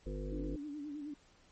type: harmonic tone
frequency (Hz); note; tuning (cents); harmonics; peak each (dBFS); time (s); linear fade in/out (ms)
50.4; G1; +49; 1 / 3 / 5 / 7 / 9 / 10; -39 / -46 / -47 / -47 / -49 / -48; 0.06-0.56; 5
type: tone with vibrato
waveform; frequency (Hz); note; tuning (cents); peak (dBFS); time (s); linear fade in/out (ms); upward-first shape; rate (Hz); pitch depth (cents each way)
sine; 293.7; D4; 0; -40; 0.32-1.14; 5; sine; 9.5; 71
effects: pink hiss -66 dBFS RMS until 1.51 s + MP3 32 kbps